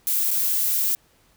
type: noise with dropouts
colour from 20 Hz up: violet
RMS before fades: -22 dBFS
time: 0.07-0.95 s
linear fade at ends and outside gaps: 1 ms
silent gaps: 0.307-0.312 s
effects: pink hiss -60 dBFS RMS until 1.36 s